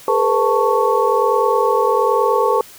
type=tone cluster; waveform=sine; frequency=414.7 / 463.8 / 505 / 885 / 1110 Hz; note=G#4 / A#4 / B4 / A5 / C#6; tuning=-3 / -9 / +39 / +10 / +2 cents; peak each=-19 dBFS; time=0.08-2.61 s; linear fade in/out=2 ms; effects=white hiss -41 dBFS RMS until 2.78 s